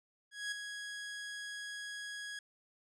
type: tone with ADSR envelope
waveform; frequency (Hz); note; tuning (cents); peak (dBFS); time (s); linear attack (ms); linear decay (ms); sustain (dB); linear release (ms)
sawtooth; 1661.2; G#6; 0; -31; 0.31-2.39; 210; 5; -7; 3
effects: resampled to 22050 Hz